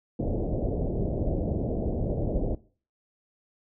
pink low-pass noise, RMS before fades -28 dBFS, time 0.19-2.55 s, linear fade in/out 5 ms, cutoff 650 Hz, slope 48 dB/octave, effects noise-tail reverb RT60 0.4 s tail -19 dB re dry

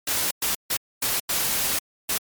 white noise bursts at uneven times, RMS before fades -24 dBFS, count 6, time 0.07-0.31 / 0.42-0.55 / 0.7-0.77 / 1.02-1.2 / 1.29-1.79 / 2.09-2.18 s, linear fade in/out 5 ms, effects MP3 96 kbps

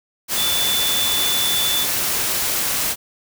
sine tone in noise, 3490 Hz, A7, 15 cents flat, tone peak -20 dBFS, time 0.35-1.87 s, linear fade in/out 50 ms, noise white, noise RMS -21 dBFS, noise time 0.28-2.96 s, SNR -2 dB, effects none

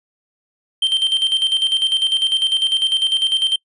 triangle tone with tremolo, 3136 Hz, G7, in tune, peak -11 dBFS, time 0.82-3.56 s, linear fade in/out 5 ms, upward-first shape square, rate 10 Hz, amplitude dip 60%, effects noise-tail reverb RT60 0.1 s tail -24 dB re dry + resampled to 24000 Hz

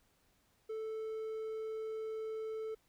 triangle tone, 439.6 Hz, A4, 2 cents flat, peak -36 dBFS, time 0.69-2.75 s, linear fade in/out 10 ms, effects pink hiss -73 dBFS RMS until 2.88 s

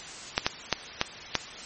clicks, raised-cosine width 0.2 ms, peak -4 dBFS, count 5, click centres 0.379 / 0.465 / 0.727 / 1.014 / 1.353 s, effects white hiss -41 dBFS RMS until 1.65 s + MP3 32 kbps

